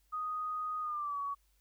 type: tone with pitch glide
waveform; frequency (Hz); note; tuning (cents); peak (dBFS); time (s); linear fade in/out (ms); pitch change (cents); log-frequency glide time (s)
sine; 1244.5 to 1128.1; D#6 to C#6; 0 to +30; -34; 0.12-1.35; 20; -170; 0.81-1.2
effects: added 50 Hz sine -69 dBFS peak until 1.6 s + white hiss -75 dBFS RMS until 1.6 s